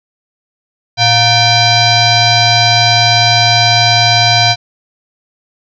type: tone with frequency modulation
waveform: sine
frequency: 2349 Hz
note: D7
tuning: in tune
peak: -6 dBFS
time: 0.97-4.56 s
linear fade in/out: 50 ms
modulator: 821 Hz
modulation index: 3.3
effects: none